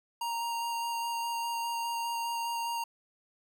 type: tone with vibrato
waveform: square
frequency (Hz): 932.3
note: A#5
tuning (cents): 0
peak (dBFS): -32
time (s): 0.21-2.84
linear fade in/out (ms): 5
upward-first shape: square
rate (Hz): 4.9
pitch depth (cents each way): 8
effects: none